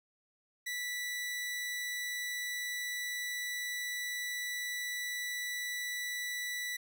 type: tone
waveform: sawtooth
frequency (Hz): 1966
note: B6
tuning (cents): -8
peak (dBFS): -32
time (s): 0.66-6.77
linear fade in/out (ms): 10
effects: none